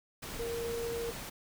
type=tone in noise; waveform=sine; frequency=466.2 Hz; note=A#4; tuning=in tune; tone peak=-34 dBFS; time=0.39-1.11 s; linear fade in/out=10 ms; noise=pink; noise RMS=-42 dBFS; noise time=0.22-1.3 s; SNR=+5 dB; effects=none